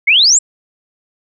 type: exponential sweep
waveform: sine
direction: up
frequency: 2093 to 7900 Hz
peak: -6 dBFS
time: 0.07-0.39 s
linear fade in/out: 10 ms
effects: none